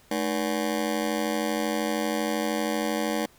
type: ring-modulated tone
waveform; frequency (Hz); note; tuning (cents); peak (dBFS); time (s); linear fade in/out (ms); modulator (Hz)
20% pulse; 263.6; C4; +13; -17; 0.11-3.26; 5; 46.4
effects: pink hiss -57 dBFS RMS until 3.38 s